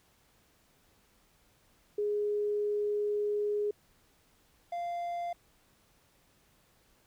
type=tone pair in turn; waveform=sine / triangle; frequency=415.3 / 694 Hz; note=G#4 / F5; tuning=0 / -11 cents; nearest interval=major sixth; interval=889 cents; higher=second; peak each=-28 / -31 dBFS; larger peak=first; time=1.98-3.71 / 4.72-5.33 s; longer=first; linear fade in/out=5 ms; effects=pink hiss -67 dBFS RMS until 7.06 s